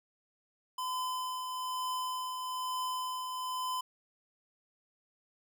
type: tone with tremolo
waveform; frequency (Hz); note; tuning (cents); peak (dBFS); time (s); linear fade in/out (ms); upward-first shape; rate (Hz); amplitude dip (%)
square; 1017; C6; -50; -33; 0.78-3.81; 5; triangle; 1.1; 40
effects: none